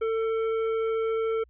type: tone with tanh clipping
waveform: triangle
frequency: 447.7 Hz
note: A4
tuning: 30 cents sharp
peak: -26 dBFS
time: 0.01-1.44 s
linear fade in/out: 10 ms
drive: 15 dB
effects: added 60 Hz sine -56 dBFS peak until 1.49 s + resampled to 8000 Hz